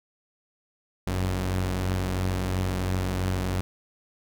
sawtooth tone pair together, 47.72 / 92.5 Hz, G1 / F#2, -46 / 0 cents, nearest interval major seventh, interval 1146 cents, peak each -27 / -22 dBFS, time 1.07-3.61 s, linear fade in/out 0 ms, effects none

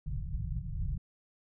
pink low-pass noise, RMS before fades -35 dBFS, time 0.06-0.98 s, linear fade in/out 5 ms, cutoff 170 Hz, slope 96 dB/octave, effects none

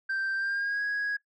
sine tone with pitch glide, 1568 to 1657.4 Hz, G6 to G#6, 0 to -4 cents, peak -25 dBFS, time 0.09-1.17 s, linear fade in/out 10 ms, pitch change +96 cents, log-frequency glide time 0.35-0.83 s, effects noise-tail reverb RT60 0.1 s tail -19 dB re dry + tanh soft clip ceiling -26 dBFS

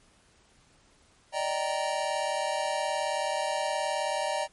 square chord, Eb major seventh, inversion third, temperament just, 583.4 / 622.3 / 777.8 / 933.4 Hz, D5 / Eb5 / G5 / Bb5, -12 / 0 / -14 / +2 cents, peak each -34 dBFS, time 1.32-4.48 s, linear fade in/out 50 ms, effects pink hiss -62 dBFS RMS until 4.52 s + MP3 48 kbps

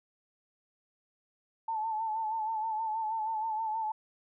sine tone with vibrato, 880 Hz, A5, in tune, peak -30 dBFS, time 1.68-3.92 s, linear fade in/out 5 ms, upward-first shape sine, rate 6.3 Hz, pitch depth 51 cents each way, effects none

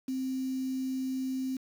sine tone with quantisation, 261.6 Hz, C4, in tune, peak -30 dBFS, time 0.08-1.57 s, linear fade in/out 5 ms, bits 8, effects none

